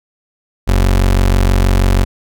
30% pulse tone, 46.25 Hz, F#1, in tune, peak -6 dBFS, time 0.67-2.05 s, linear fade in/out 20 ms, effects none

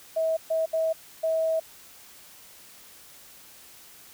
sine tone bursts at uneven times, 645 Hz, E5, 38 cents flat, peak -22 dBFS, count 4, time 0.16-0.37 / 0.5-0.66 / 0.73-0.93 / 1.23-1.6 s, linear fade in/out 10 ms, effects white hiss -50 dBFS RMS until 4.13 s

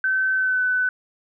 sine tone with pitch glide, 1534 to 1503.3 Hz, G6 to F#6, -38 to +27 cents, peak -18 dBFS, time 0.04-0.89 s, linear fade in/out 2 ms, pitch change -35 cents, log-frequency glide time 0.34-0.63 s, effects none

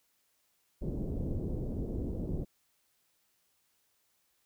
pink low-pass noise, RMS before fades -35 dBFS, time 0.81-2.45 s, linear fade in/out 20 ms, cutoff 440 Hz, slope 24 dB/octave, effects white hiss -74 dBFS RMS until 4.45 s

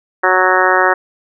harmonic tone, 185 Hz, F#3, in tune, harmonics 2 / 3 / 4 / 5 / 6 / 7 / 8 / 9 / 10, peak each -18 / -18 / -18 / -18 / -18 / -18 / -18 / -18 / -18 dBFS, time 0.23-0.94 s, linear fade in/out 10 ms, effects none

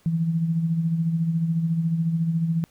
sine tone with tremolo, 164.81 Hz, E3, in tune, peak -18 dBFS, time 0.06-2.64 s, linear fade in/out 0 ms, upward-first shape sine, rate 14 Hz, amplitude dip 50%, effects pink hiss -60 dBFS RMS until 2.7 s

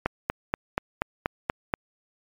click train, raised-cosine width 0.5 ms, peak -8 dBFS, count 8, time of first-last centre 0.06-1.739 s, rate 4.17 Hz, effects MP3 96 kbps

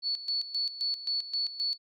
sine tone with tremolo, 4435 Hz, C#8, in tune, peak -27 dBFS, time 0.02-1.78 s, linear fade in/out 50 ms, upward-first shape square, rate 3.8 Hz, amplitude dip 75%, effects none

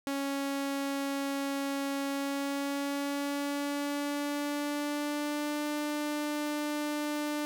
sawtooth tone with pitch glide, 277.2 to 297.1 Hz, C#4 to D4, 0 to +20 cents, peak -27 dBFS, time 0.07-7.45 s, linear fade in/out 0 ms, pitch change +120 cents, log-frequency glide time 2.06-5.67 s, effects none

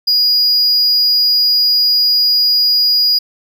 triangle tone, 4890 Hz, D#8, 31 cents flat, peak -8 dBFS, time 0.07-3.19 s, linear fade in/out 10 ms, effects none

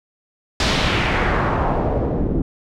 pink noise with low-pass filter sweep, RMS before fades -19 dBFS, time 0.6-2.42 s, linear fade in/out 2 ms, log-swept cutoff 5000 to 300 Hz, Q 1.5, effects none

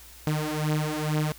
sawtooth beating tone pair, 151.8 / 154 Hz, D#3 / D#3, -42 / -17 cents, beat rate 2.2 Hz, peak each -24 dBFS, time 0.27-1.32 s, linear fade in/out 0 ms, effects added 60 Hz sine -51 dBFS peak until 1.38 s + white hiss -49 dBFS RMS until 1.38 s

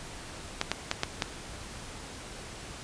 clicks, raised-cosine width 0.2 ms, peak -9 dBFS, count 5, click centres 0.614 / 0.716 / 0.914 / 1.034 / 1.222 s, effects pink hiss -43 dBFS RMS until 2.83 s + resampled to 22050 Hz

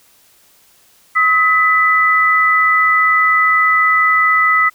sine tone pair together, 1273 / 1988.8 Hz, D#6 / B6, +39 / +12 cents, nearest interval minor sixth, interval 773 cents, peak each -12 dBFS, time 1.15-4.7 s, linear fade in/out 20 ms, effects white hiss -51 dBFS RMS until 4.74 s

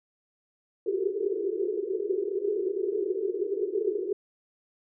white band-pass noise, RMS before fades -29 dBFS, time 0.86-4.13 s, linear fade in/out 5 ms, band 360 to 430 Hz, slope 96 dB/octave, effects none

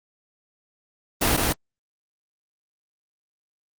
pink noise with echo, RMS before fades -20 dBFS, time 1.21-1.37 s, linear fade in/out 10 ms, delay 160 ms, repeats 1, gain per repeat -2 dB, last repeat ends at 1.53 s, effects Opus 24 kbps

